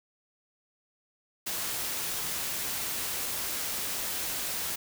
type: noise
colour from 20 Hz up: white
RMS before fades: -33 dBFS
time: 1.46-4.76 s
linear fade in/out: 10 ms
effects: none